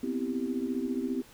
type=chord; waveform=sine; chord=C major seventh; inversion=third; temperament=equal; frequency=246.9 / 261.6 / 329.6 / 392 Hz; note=B3 / C4 / E4 / G4; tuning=0 / 0 / 0 / 0 cents; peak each=-34 / -32 / -37 / -37 dBFS; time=0.03-1.22 s; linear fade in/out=5 ms; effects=pink hiss -55 dBFS RMS until 1.33 s